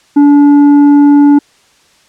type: tone with tanh clipping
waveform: sine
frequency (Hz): 288.1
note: D4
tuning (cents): -33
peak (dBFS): -3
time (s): 0.16-1.39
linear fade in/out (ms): 10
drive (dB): 6
effects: white hiss -48 dBFS RMS until 2.08 s + low-pass 7000 Hz 12 dB/octave